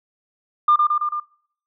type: tone with echo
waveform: sine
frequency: 1200 Hz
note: D6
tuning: 37 cents sharp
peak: -10 dBFS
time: 0.68-0.76 s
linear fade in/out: 5 ms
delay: 110 ms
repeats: 4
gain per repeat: -3 dB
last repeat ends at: 1.2 s
effects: noise-tail reverb RT60 0.6 s tail -24 dB re dry + tanh soft clip ceiling -6 dBFS